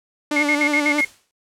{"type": "tone with vibrato", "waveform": "sawtooth", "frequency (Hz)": 293.7, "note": "D4", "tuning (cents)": 0, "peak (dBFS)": -15, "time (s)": [0.31, 1.01], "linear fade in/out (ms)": 5, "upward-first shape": "sine", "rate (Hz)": 11, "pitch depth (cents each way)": 35}
{"type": "tone bursts", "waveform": "sine", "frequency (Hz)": 2152, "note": "C7", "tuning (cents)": 48, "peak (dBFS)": -16, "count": 6, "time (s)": [0.36, 1.049], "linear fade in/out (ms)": 5, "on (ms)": 69, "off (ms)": 55}
{"type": "noise with exponential decay", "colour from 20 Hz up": "white", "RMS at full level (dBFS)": -31, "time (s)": [0.99, 1.31], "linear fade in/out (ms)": 0, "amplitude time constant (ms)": 68}
{"effects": ["noise-tail reverb RT60 0.1 s tail -23 dB re dry", "low-pass 9000 Hz 12 dB/octave"]}